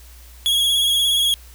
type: tone with vibrato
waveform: 45% pulse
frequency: 3322 Hz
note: G#7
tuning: in tune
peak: -15 dBFS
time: 0.46-1.34 s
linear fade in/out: 0 ms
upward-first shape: sine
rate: 17 Hz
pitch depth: 35 cents each way
effects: added 60 Hz sine -41 dBFS peak until 1.54 s + white hiss -48 dBFS RMS until 1.54 s